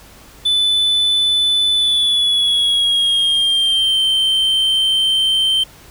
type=tone with pitch glide; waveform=triangle; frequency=3499 to 3117 Hz; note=A7 to G7; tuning=-10 to -11 cents; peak=-11 dBFS; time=0.45-5.64 s; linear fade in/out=10 ms; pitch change=-201 cents; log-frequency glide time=1.74-3.99 s; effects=added 51 Hz sine -46 dBFS peak until 5.9 s + pink hiss -43 dBFS RMS until 5.9 s